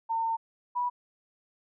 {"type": "tone pair in turn", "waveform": "sine", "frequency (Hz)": [907, 977.8], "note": ["A#5", "B5"], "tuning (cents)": [-48, -18], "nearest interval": "minor second", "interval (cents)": 130, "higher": "second", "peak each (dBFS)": -26, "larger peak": "neither", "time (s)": [[0.09, 0.37], [0.75, 0.9]], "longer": "first", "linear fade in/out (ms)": 20, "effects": []}